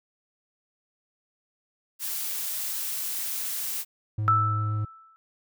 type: noise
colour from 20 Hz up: blue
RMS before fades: -31 dBFS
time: 1.99-3.85 s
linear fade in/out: 50 ms
type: tone with vibrato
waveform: triangle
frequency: 106.5 Hz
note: G#2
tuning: 44 cents sharp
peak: -23 dBFS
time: 4.18-4.85 s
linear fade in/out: 5 ms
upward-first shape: sine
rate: 7.6 Hz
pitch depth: 8 cents each way
type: tone with exponential decay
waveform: sine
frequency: 1318.5 Hz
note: E6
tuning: in tune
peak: -16 dBFS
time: 4.28-5.16 s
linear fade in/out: 0 ms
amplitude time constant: 190 ms
effects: none